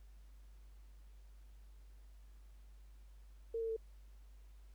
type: tone with pitch steps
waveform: sine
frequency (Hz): 456.6 / 451.6 / 446.7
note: A#4 / A4 / A4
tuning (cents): -36 / +45 / +26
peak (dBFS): -36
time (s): 3.54-3.765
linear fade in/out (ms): 5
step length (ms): 75
effects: added 50 Hz sine -55 dBFS peak until 4.74 s + pink hiss -74 dBFS RMS until 4.74 s